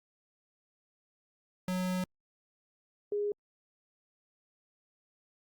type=tone pair in turn; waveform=square / sine; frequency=183.6 / 412.2 Hz; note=F#3 / G#4; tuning=-13 / -13 cents; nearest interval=octave + major second; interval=1400 cents; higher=second; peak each=-31 / -29 dBFS; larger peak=second; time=1.68-2.04 / 3.12-3.32 s; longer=first; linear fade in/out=2 ms; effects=Opus 48 kbps